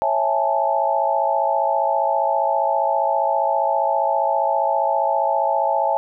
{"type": "chord", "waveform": "sine", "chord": "A major seventh", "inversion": "first", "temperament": "just", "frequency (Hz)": [550, 660, 825, 880], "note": ["C#5", "E5", "G#5", "A5"], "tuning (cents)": [-14, 2, -12, 0], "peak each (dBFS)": [-24, -22, -22, -21], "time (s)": [0.02, 5.97], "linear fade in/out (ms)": 0, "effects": []}